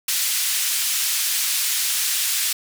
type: band-pass noise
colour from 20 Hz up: white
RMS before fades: -22 dBFS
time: 0.08-2.53 s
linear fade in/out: 5 ms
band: 2200 to 13000 Hz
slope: 12 dB/octave
effects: none